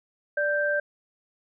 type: tone pair together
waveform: sine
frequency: 587.3 / 1569 Hz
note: D5 / G6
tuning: 0 / +1 cents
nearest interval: octave + perfect fourth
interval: 1701 cents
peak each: -25 dBFS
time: 0.37-0.8 s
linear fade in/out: 5 ms
effects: none